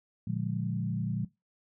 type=chord; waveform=sine; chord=Bb dominant seventh; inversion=none; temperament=equal with one note detuned; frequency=116.54 / 146.83 / 176.75 / 207.7 Hz; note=Bb2 / D3 / F3 / Ab3; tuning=0 / 0 / +21 / 0 cents; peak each=-34 / -36 / -33 / -37 dBFS; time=0.27-1.25 s; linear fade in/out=5 ms; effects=noise-tail reverb RT60 0.2 s tail -19 dB re dry